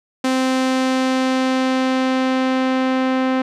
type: tone with low-pass filter sweep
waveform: sawtooth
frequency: 260.1 Hz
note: C4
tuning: 10 cents flat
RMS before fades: -18 dBFS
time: 0.24-3.42 s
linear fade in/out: 5 ms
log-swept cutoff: 8300 to 2500 Hz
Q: 0.71
effects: none